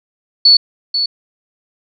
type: tone with echo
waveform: sine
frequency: 4435 Hz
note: C#8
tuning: in tune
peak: -4 dBFS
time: 0.45-0.57 s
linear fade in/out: 5 ms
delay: 490 ms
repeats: 1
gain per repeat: -9 dB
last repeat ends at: 1.06 s
effects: none